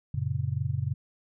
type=chord; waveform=sine; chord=F# major; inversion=none; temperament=just; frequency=92.5 / 115.62 / 138.75 Hz; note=F#2 / A#2 / C#3; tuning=0 / -14 / +2 cents; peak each=-32 / -31 / -30 dBFS; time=0.14-0.94 s; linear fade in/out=5 ms; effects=none